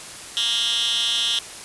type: tone with high-pass filter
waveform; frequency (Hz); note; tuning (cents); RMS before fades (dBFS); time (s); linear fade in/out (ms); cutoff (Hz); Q
10% pulse; 233.1; A#3; 0; -22; 0.37-1.39; 0; 3200; 4.6
effects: white hiss -37 dBFS RMS until 1.64 s + resampled to 24000 Hz